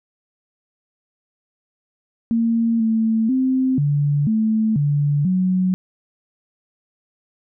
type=tone with pitch steps; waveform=sine; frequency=229.6 / 223 / 260.3 / 144.6 / 219.2 / 144.9 / 184.9 Hz; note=A#3 / A3 / C4 / D3 / A3 / D3 / F#3; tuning=-26 / +23 / -9 / -27 / -6 / -23 / -1 cents; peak=-15 dBFS; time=2.31-5.74 s; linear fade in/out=0 ms; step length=490 ms; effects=none